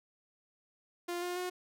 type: tone with pitch steps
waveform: sawtooth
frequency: 349.2 / 355.5 / 361.9 Hz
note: F4 / F4 / F#4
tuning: 0 / +31 / -38 cents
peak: -31 dBFS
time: 1.08-1.5 s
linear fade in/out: 10 ms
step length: 140 ms
effects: none